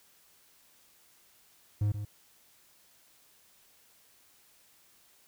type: tone with echo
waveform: triangle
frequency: 103.83 Hz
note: G#2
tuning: in tune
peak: -23 dBFS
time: 1.81-1.92 s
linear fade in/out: 5 ms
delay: 130 ms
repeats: 1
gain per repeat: -9 dB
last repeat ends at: 2.05 s
effects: white hiss -63 dBFS RMS until 5.27 s